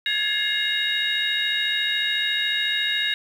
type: tone cluster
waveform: sine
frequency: 1660 / 1734 / 2126 / 2834 / 3778 Hz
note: G#6 / A6 / C7 / F7 / A#7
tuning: -1 / -26 / +27 / +25 / +22 cents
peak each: -28 / -30 / -28 / -27 / -24 dBFS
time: 0.06-3.14 s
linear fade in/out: 2 ms
effects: tanh soft clip ceiling -11 dBFS + 8-bit